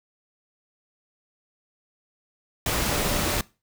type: tone in noise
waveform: sine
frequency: 586 Hz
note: D5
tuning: 4 cents flat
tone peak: -34 dBFS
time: 2.88-3.38 s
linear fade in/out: 2 ms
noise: pink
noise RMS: -25 dBFS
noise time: 2.66-3.41 s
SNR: -12 dB
effects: noise-tail reverb RT60 0.3 s tail -22 dB re dry